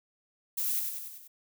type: noise with echo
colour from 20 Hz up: violet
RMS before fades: -31 dBFS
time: 0.57-0.8 s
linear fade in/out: 10 ms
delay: 96 ms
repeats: 5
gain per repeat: -4 dB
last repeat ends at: 1.28 s
effects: none